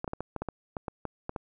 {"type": "clicks", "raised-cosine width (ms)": 1, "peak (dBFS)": -19, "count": 12, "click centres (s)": [0.044, 0.078, 0.134, 0.206, 0.363, 0.42, 0.487, 0.768, 0.882, 1.053, 1.294, 1.362], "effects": []}